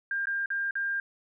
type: tone with dropouts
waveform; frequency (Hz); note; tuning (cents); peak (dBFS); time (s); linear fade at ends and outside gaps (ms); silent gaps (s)
sine; 1600; G6; +35; -27; 0.11-1; 2; 0.256-0.27 / 0.459-0.503 / 0.709-0.754
effects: none